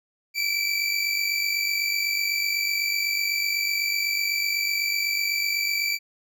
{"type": "tone pair together", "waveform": "25% pulse", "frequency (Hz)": [2301, 2349], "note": ["D7", "D7"], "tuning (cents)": [-36, 0], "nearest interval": "unison", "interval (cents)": 36, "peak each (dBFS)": [-22, -22], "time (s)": [0.34, 5.99], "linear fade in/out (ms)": 50, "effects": []}